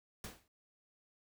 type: noise with exponential decay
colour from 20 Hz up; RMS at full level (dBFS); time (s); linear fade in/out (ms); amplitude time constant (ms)
pink; -42; 0.24-0.48; 2; 52
effects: none